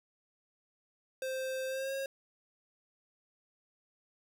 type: tone with pitch glide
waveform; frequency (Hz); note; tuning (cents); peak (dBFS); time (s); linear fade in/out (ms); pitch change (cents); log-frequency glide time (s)
square; 523.3 to 542.1; C5 to C#5; 0 to -39; -35; 1.22-2.06; 2; +61; 1.67-1.93
effects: none